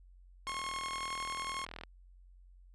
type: tone with tremolo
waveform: sawtooth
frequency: 1080 Hz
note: C#6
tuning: 45 cents flat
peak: -32 dBFS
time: 0.47-1.65 s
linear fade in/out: 2 ms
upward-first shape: sine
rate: 11 Hz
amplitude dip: 25%
type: click train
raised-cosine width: 0.3 ms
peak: -27 dBFS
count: 57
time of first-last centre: 0.47-1.836 s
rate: 41 Hz
effects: added 45 Hz sine -55 dBFS peak until 2.74 s + resampled to 24000 Hz